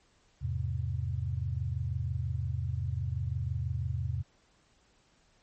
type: chord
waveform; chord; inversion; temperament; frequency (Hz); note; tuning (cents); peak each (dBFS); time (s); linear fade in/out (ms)
sine; E augmented; none; just; 82.41 / 103.01 / 128.76; E2 / G#2 / B#2; 0 / -14 / -27; -34 / -35 / -34; 0.41-4.23; 20
effects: pink hiss -67 dBFS RMS until 5.42 s + MP3 32 kbps